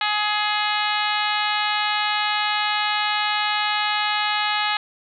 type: harmonic tone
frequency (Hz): 420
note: G#4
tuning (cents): +19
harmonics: 2 / 3 / 4 / 5 / 6 / 7 / 8 / 9 / 10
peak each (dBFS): -25 / -27 / -28 / -29 / -30 / -30 / -31 / -32 / -32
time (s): 0.01-4.77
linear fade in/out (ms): 2
effects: none